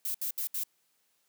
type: noise bursts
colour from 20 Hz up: violet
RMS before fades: -33 dBFS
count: 4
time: 0.05-0.636 s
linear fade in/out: 2 ms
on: 94 ms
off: 70 ms
effects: white hiss -73 dBFS RMS until 1.28 s + high-pass 150 Hz 12 dB/octave